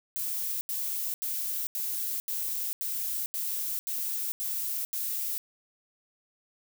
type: noise bursts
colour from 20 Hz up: violet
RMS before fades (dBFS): -32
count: 10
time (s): 0.16-5.38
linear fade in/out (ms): 0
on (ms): 450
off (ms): 80
effects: none